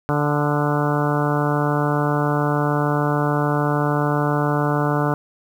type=harmonic tone with a mistuned harmonic; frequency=146.83 Hz; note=D3; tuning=in tune; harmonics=1 / 2 / 3 / 4 / 5 / 6 / 7 / 8 / 9 / 10; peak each=-21 / -24 / -26 / -27 / -28 / -29 / -29 / -30 / -31 / -31 dBFS; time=0.09-5.14 s; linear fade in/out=0 ms; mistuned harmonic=8; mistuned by=+28 cents; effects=8-bit